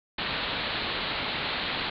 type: low-pass noise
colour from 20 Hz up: white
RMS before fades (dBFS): -31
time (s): 0.18-1.9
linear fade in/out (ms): 5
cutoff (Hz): 4300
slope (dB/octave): 96
effects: none